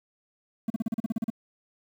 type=tone bursts; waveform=triangle; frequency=223.9 Hz; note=A3; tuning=30 cents sharp; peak=-22 dBFS; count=11; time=0.68-1.302 s; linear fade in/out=5 ms; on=22 ms; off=38 ms; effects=9-bit